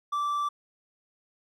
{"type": "tone", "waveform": "triangle", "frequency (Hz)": 1167, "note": "D6", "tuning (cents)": -11, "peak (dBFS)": -24, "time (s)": [0.12, 0.49], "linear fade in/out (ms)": 10, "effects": []}